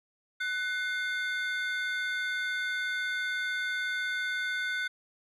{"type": "tone cluster", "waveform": "triangle", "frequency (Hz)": [1495, 2121, 3553], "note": ["F#6", "C7", "A7"], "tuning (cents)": [17, 23, 16], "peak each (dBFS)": [-29, -35, -38], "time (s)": [0.4, 4.88], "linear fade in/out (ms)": 10, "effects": []}